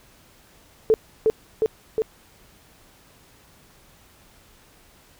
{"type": "tone with echo", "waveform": "sine", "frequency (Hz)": 440, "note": "A4", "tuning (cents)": 0, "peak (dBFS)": -12, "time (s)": [0.9, 0.94], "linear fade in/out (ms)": 0, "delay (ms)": 360, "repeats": 3, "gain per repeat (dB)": -2, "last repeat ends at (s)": 2.02, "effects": ["pink hiss -54 dBFS RMS until 5.19 s"]}